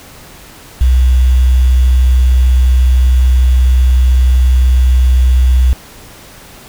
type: tone with quantisation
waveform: sine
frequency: 63.2 Hz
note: B1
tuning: 41 cents sharp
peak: -5 dBFS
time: 0.81-5.73 s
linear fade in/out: 0 ms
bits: 5
effects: pink hiss -36 dBFS RMS until 6.68 s